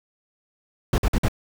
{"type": "noise bursts", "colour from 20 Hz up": "brown", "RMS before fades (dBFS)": -19, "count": 4, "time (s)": [0.93, 1.284], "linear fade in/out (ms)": 2, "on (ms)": 51, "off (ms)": 50, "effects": []}